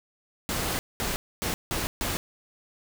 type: noise bursts at uneven times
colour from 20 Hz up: pink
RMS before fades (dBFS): -29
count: 5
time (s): 0.49-0.79 / 1-1.16 / 1.42-1.54 / 1.71-1.87 / 2.01-2.17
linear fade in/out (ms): 0
effects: none